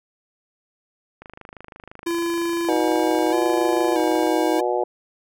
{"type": "click train", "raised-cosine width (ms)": 0.5, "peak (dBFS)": -24, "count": 80, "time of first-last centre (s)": [1.22, 4.27], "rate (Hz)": 25.9}
{"type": "tone with vibrato", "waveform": "square", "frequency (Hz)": 329.6, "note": "E4", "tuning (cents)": 0, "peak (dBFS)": -22, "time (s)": [2.06, 4.61], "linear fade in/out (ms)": 10, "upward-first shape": "square", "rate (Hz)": 0.79, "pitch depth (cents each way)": 50}
{"type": "harmonic tone", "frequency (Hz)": 121.7, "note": "B2", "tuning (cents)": -25, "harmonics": [3, 4, 5, 6, 7], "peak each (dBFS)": [-24, -25, -26, -27, -27], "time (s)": [2.68, 4.84], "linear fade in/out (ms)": 5}
{"effects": []}